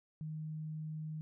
sine tone, 155.56 Hz, D#3, in tune, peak -39 dBFS, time 0.21-1.21 s, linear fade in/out 0 ms, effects none

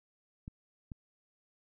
clicks, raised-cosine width 5 ms, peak -30 dBFS, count 2, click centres 0.479 / 0.918 s, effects none

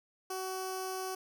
10% pulse tone with notch filter, 376.1 Hz, F#4, 28 cents sharp, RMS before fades -38 dBFS, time 0.3-1.15 s, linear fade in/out 5 ms, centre 2000 Hz, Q 0.71, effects none

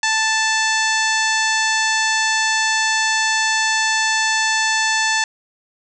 harmonic tone, 880 Hz, A5, in tune, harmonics 1 / 2 / 3 / 4 / 5 / 6 / 7 / 8 / 9, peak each -22 / -19 / -25 / -27 / -26 / -29 / -26 / -29 / -32 dBFS, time 0.03-5.24 s, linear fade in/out 2 ms, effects none

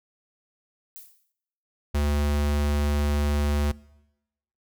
violet noise with exponential decay, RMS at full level -40 dBFS, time 0.96-1.32 s, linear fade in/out 0 ms, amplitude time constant 77 ms
square tone, 73.1 Hz, D2, 7 cents flat, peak -22 dBFS, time 1.94-3.72 s, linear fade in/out 10 ms
effects noise-tail reverb RT60 0.9 s tail -22 dB re dry

